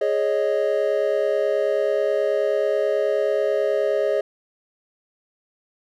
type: chord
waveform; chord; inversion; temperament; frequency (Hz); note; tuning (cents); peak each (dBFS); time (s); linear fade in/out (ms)
triangle; Ab suspended fourth; none; just; 415.3 / 553.7 / 623; Ab4 / Db5 / Eb5; 0 / -2 / +2; -21; 0.01-4.21; 5
effects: none